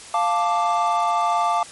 triangle chord, D minor, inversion first, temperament equal, 698.5 / 880 / 1174.7 Hz, F5 / A5 / D6, 0 / 0 / 0 cents, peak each -20 dBFS, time 0.14-1.63 s, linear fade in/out 2 ms, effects white hiss -40 dBFS RMS until 1.71 s + MP3 48 kbps

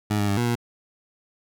20% pulse tone with pitch steps, 104.9 / 102.5 / 100 / 120 / 119 Hz, G#2 / G#2 / G2 / B2 / A#2, +18 / -22 / +35 / -49 / +36 cents, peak -16 dBFS, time 0.1-0.555 s, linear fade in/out 10 ms, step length 91 ms, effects none

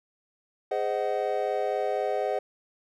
triangle chord, Ab dominant seventh, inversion none, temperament just, 415.3 / 519.1 / 623 / 747.5 Hz, Ab4 / C5 / Eb5 / Gb5, 0 / -14 / +2 / +17 cents, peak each -29 dBFS, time 0.71-2.39 s, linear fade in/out 5 ms, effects none

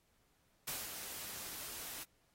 white noise with ADSR envelope, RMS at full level -40 dBFS, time 0.67-2.04 s, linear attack 9 ms, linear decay 190 ms, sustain -6 dB, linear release 11 ms, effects pink hiss -75 dBFS RMS until 2.34 s + AAC 48 kbps

